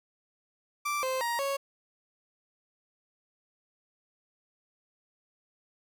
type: tone with pitch steps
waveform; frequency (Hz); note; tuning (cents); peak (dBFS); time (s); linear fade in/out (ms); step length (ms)
30% pulse; 1172 / 521 / 942 / 553; D6 / C5 / A#5 / C#5; -4 / -7 / +18 / -4; -26; 0.85-1.57; 10; 180
effects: none